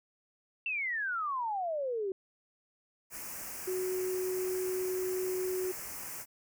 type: exponential sweep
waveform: sine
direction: down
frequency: 2726 to 370 Hz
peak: -31 dBFS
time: 0.66-2.12 s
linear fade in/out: 2 ms
type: band-stop noise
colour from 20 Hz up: white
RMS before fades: -42 dBFS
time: 3.1-6.26 s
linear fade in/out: 50 ms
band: 2600 to 5200 Hz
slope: 48 dB/octave
type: tone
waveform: sine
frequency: 370 Hz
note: F#4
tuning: in tune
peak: -31 dBFS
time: 3.67-5.72 s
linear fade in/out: 10 ms
effects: none